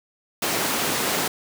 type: high-pass noise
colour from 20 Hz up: pink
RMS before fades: -24 dBFS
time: 0.42-1.28 s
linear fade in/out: 5 ms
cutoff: 230 Hz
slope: 12 dB/octave
effects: none